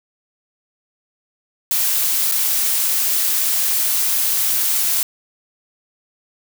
blue noise with dropouts, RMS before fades -18 dBFS, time 1.71-5.03 s, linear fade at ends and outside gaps 1 ms, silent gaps 2.315-2.32 s, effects none

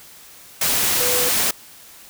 sine tone in noise, 493.9 Hz, B4, in tune, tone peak -24 dBFS, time 1-1.29 s, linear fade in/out 5 ms, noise white, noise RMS -19 dBFS, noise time 0.61-1.51 s, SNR -8 dB, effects white hiss -44 dBFS RMS until 2.09 s

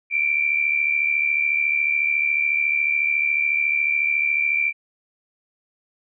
sine tone pair together, 2290 / 2364 Hz, D7 / D7, -44 / +11 cents, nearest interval minor second, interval 55 cents, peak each -24 / -19 dBFS, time 0.1-4.73 s, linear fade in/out 50 ms, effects none

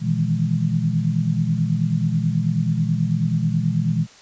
sine chord, E major seventh, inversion second, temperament equal with one note detuned, 120.3 / 155.56 / 164.81 / 207.7 Hz, B2 / D#3 / E3 / G#3, -45 / 0 / 0 / 0 cents, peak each -24 / -23 / -21 / -26 dBFS, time 0-4.07 s, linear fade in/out 50 ms, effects white hiss -47 dBFS RMS until 4.21 s + resampled to 16000 Hz

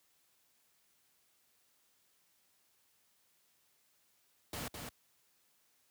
pink noise with echo, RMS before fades -41 dBFS, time 4.53-4.68 s, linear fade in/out 2 ms, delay 210 ms, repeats 1, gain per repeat -4 dB, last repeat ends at 4.89 s, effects white hiss -73 dBFS RMS until 5.9 s + high-pass 60 Hz 12 dB/octave

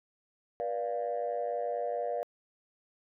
sine chord, B diminished, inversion none, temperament equal with one note detuned, 482.9 / 587.3 / 698.5 Hz, B4 / D5 / F5, -39 / 0 / 0 cents, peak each -34 dBFS, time 0.6-2.23 s, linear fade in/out 0 ms, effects tanh soft clip ceiling -24 dBFS

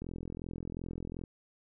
click train, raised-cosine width 3 ms, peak -27 dBFS, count 53, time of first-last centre 0.02-1.238 s, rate 42.7 Hz, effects none

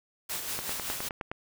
white noise with tremolo, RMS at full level -33 dBFS, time 0.29-1.09 s, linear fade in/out 10 ms, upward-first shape triangle, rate 5.3 Hz, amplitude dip 50%
click train, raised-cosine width 0.5 ms, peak -19 dBFS, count 8, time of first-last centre 0.59-1.315 s, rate 9.65 Hz
effects none

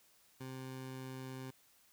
20% pulse tone, 130.81 Hz, C3, in tune, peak -39 dBFS, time 0.4-1.51 s, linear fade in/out 10 ms, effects white hiss -68 dBFS RMS until 1.92 s

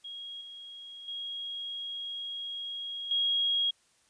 sine tone with level steps, 3286 Hz, G#7, 19 cents flat, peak -39 / -43 / -35 / -25 dBFS, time 0.04-3.71 s, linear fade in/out 10 ms, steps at 0.41 / 1.08 / 3.11 s, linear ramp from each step 2 ms, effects white hiss -67 dBFS RMS until 4.09 s + resampled to 22050 Hz

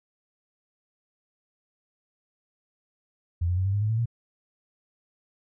sine tone with pitch steps, 85.6 / 89.49 / 93.56 / 97.82 / 102.27 / 106.92 / 111.78 / 116.87 Hz, F2 / F2 / F#2 / G2 / G#2 / A2 / A2 / A#2, -34 / +43 / +20 / -3 / -26 / -49 / +28 / +5 cents, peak -22 dBFS, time 3.41-4.058 s, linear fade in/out 10 ms, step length 81 ms, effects none

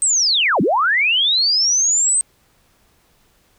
sine linear two-way sweep, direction down then up, 8372 to 150 to 8372 Hz, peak -13 dBFS, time 0.02-2.21 s, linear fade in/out 0 ms, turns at 0.61 s, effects pink hiss -58 dBFS RMS until 3.58 s

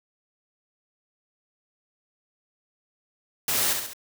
white noise with echo, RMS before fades -25 dBFS, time 3.48-3.73 s, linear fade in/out 2 ms, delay 68 ms, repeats 3, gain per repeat -5 dB, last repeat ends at 3.934 s, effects none

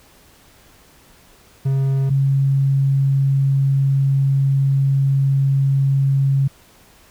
triangle / sine tone pair in turn, 135.5 / 136.92 Hz, C#3 / C#3, -39 / -21 cents, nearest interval unison, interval 18 cents, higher second, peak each -13 dBFS, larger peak neither, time 1.65-2.1 / 2.1-6.48 s, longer second, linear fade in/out 10 ms, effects pink hiss -50 dBFS RMS until 7.1 s

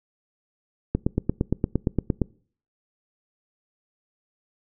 click train, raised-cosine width 3 ms, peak -8 dBFS, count 12, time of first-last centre 0.95-2.217 s, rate 8.68 Hz, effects noise-tail reverb RT60 0.5 s tail -24 dB re dry

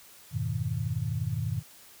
sine chord, F half-diminished seventh, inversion none, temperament equal, 87.31 / 103.83 / 123.47 / 155.56 Hz, F2 / Ab2 / Cb3 / Eb3, 0 / 0 / 0 / 0 cents, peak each -38 / -32 / -32 / -34 dBFS, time 0.31-1.63 s, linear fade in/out 50 ms, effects white hiss -53 dBFS RMS until 2 s

